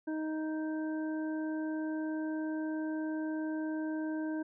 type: harmonic tone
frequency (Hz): 312.3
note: D#4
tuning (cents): +7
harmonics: 1 / 2 / 3 / 5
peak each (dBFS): -33 / -44 / -49 / -47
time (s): 0.07-4.43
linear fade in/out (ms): 10
effects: none